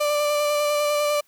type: tone with vibrato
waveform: 35% pulse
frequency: 590 Hz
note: D5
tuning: 8 cents sharp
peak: -18 dBFS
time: 0-1.21 s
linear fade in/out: 10 ms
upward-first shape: square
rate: 10 Hz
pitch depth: 11 cents each way
effects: white hiss -62 dBFS RMS until 1.27 s